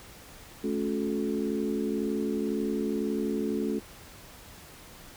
harmonic tone with a mistuned harmonic, 72 Hz, D2, 34 cents flat, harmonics 3 / 4 / 5 / 6, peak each -31 / -32 / -33 / -34 dBFS, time 0.63-3.8 s, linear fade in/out 20 ms, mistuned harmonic 4, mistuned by -62 cents, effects pink hiss -49 dBFS RMS until 5.16 s

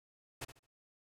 pink noise with echo, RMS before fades -41 dBFS, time 0.41-0.45 s, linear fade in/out 10 ms, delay 72 ms, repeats 3, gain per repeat -12 dB, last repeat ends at 0.666 s, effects low-pass 12000 Hz 12 dB/octave

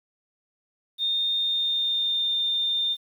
sine tone with pitch glide, 3651 to 3613 Hz, A#7 to A7, -37 to +45 cents, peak -22 dBFS, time 0.98-2.97 s, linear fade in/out 50 ms, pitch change -18 cents, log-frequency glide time 1.35-2.36 s, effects 9-bit

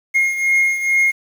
triangle beating tone pair, 2143 / 2145.3 Hz, C7 / C7, +41 / +43 cents, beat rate 2.3 Hz, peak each -13 / -19 dBFS, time 0.14-1.12 s, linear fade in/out 20 ms, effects 7-bit

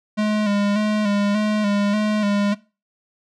square tone with vibrato, 207.7 Hz, G#3, in tune, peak -18 dBFS, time 0.17-2.55 s, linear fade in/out 20 ms, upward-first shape square, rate 1.7 Hz, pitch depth 38 cents each way, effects noise-tail reverb RT60 0.3 s tail -20 dB re dry + low-pass 5000 Hz 12 dB/octave

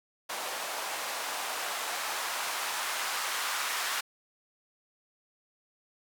blue noise with band-pass filter sweep, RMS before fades -34 dBFS, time 0.29-4.01 s, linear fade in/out 10 ms, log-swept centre 680 to 1200 Hz, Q 1.3, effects none

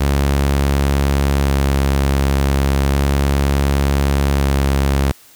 sawtooth tone with vibrato, 69.3 Hz, C#2, in tune, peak -9 dBFS, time 0-5.12 s, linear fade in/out 10 ms, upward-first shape square, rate 0.34 Hz, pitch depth 12 cents each way, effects white hiss -46 dBFS RMS until 5.35 s

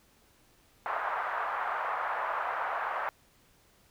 white band-pass noise, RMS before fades -33 dBFS, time 0.86-3.09 s, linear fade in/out 0 ms, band 680 to 1400 Hz, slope 24 dB/octave, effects pink hiss -64 dBFS RMS until 3.9 s

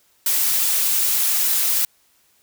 blue noise with flanger, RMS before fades -19 dBFS, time 0.26-1.85 s, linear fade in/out 2 ms, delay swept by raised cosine 2 to 6 ms, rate 2.5 Hz, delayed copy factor +0.7, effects white hiss -60 dBFS RMS until 2.42 s

